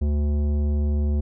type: tone with tanh clipping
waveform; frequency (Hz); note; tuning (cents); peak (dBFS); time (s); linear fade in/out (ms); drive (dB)
triangle; 73.42; D2; 0; -21; 0.01-1.21; 10; 17
effects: none